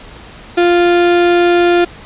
35% pulse tone, 349.2 Hz, F4, in tune, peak -6 dBFS, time 0.57-1.85 s, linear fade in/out 10 ms, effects pink hiss -35 dBFS RMS until 2.05 s + resampled to 8000 Hz

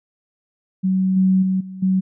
sine tone with level steps, 188.2 Hz, F#3, 30 cents sharp, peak -15 / -12 / -16 / -30 / -14 dBFS, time 0.83-2.01 s, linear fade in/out 20 ms, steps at 1.16 / 1.42 / 1.6 / 1.82 s, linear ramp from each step 10 ms, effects none

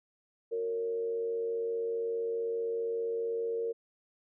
sine tone with frequency modulation, 461.2 Hz, A#4, 19 cents flat, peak -30 dBFS, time 0.51-3.73 s, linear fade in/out 20 ms, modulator 95.3 Hz, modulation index 0.41, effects none

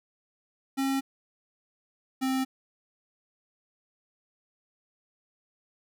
square tone pair in turn, 270 / 262.9 Hz, C#4 / C4, -45 / +8 cents, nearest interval unison, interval 47 cents, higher first, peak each -26 dBFS, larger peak neither, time 0.77-1.01 / 2.21-2.45 s, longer neither, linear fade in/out 20 ms, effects none

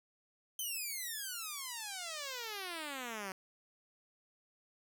5% pulse exponential sweep, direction down, 3136 to 185 Hz, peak -29 dBFS, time 0.59-3.32 s, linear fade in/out 2 ms, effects none

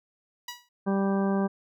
10% pulse tone with exponential decay, 971 Hz, B5, 30 cents flat, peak -24 dBFS, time 0.48-0.69 s, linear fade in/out 5 ms, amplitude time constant 45 ms
harmonic tone, 196 Hz, G3, in tune, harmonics 1 / 2 / 3 / 4 / 5 / 6 / 8, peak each -24 / -30 / -34 / -36 / -38 / -40 / -42 dBFS, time 0.86-1.48 s, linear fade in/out 20 ms
effects none

